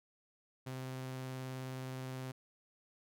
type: tone with vibrato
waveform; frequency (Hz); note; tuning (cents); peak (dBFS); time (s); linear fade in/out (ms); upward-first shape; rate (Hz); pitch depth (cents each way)
sawtooth; 130; C3; -11; -37; 0.66-2.32; 10; triangle; 19; 13
effects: none